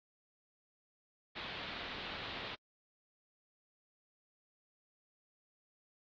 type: low-pass noise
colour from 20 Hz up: white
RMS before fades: -44 dBFS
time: 1.35-2.56 s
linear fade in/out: 20 ms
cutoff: 4000 Hz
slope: 48 dB/octave
effects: AAC 64 kbps